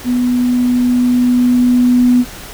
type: tone with level ramp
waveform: sine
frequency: 246.9 Hz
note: B3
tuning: in tune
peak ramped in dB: -11 to -6 dBFS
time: 0.04-2.25 s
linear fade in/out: 50 ms
effects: pink hiss -31 dBFS RMS until 2.53 s